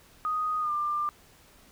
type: tone with pitch glide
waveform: sine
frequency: 1244.5 to 1192.4 Hz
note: D#6 to D6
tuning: 0 to +26 cents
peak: -26 dBFS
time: 0.25-1.09 s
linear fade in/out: 0 ms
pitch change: -74 cents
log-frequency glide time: 0.6-0.72 s
effects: pink hiss -57 dBFS RMS until 1.71 s